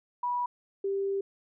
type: tone pair in turn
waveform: sine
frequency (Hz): 976 / 393.5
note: B5 / G4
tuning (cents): -21 / +7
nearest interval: octave + major third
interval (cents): 1572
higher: first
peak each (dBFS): -27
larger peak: neither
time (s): 0.23-0.46 / 0.84-1.21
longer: second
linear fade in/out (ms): 5
effects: none